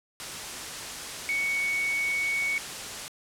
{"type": "tone in noise", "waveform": "sine", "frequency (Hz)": 2229, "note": "C#7", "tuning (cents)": 9, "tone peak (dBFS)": -25, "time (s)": [1.29, 2.58], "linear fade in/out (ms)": 0, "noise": "white", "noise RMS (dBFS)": -36, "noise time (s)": [0.2, 3.08], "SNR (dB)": 8, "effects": ["low-pass 9000 Hz 12 dB/octave"]}